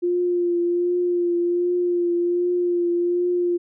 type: tone with vibrato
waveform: sine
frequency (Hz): 350.6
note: F4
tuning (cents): +7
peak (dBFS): -18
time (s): 0.02-3.58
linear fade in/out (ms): 20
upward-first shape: triangle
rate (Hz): 1.3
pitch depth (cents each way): 26
effects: none